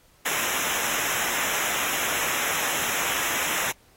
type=noise with comb filter; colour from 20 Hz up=pink; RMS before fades=-27 dBFS; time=0.25-3.72 s; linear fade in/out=10 ms; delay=0.22 ms; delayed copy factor=-1; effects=pink hiss -59 dBFS RMS until 3.96 s + AAC 48 kbps